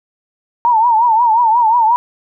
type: tone with vibrato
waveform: sine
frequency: 920 Hz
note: A#5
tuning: 23 cents flat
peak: -8 dBFS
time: 0.65-1.96 s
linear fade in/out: 0 ms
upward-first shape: triangle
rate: 5.6 Hz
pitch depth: 130 cents each way
effects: none